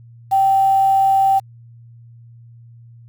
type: tone with quantisation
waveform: sine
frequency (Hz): 778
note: G5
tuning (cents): -13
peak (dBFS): -11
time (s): 0.31-1.4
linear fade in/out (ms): 20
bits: 6
effects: added 117 Hz sine -40 dBFS peak until 3.08 s